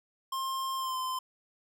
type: tone with pitch glide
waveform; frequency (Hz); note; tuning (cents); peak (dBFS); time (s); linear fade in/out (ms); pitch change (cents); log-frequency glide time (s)
square; 1061 to 1033.2; C6 to C6; +24 to -22; -32; 0.32-1.19; 5; -46; 0.76-0.97
effects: none